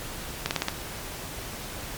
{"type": "slowing click train", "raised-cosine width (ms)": 0.2, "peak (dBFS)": -7, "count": 5, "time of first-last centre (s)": [0.46, 0.684], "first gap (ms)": 49, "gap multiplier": 1.09, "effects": ["pink hiss -37 dBFS RMS until 1.97 s", "MP3 96 kbps"]}